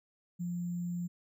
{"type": "tone with sample-and-hold", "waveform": "sine", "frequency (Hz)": 174.61, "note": "F3", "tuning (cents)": 0, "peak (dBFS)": -33, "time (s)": [0.39, 1.08], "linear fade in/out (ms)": 20, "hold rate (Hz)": 7350, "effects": []}